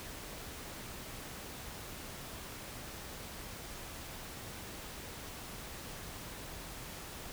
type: silence
effects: pink hiss -46 dBFS RMS until 7.32 s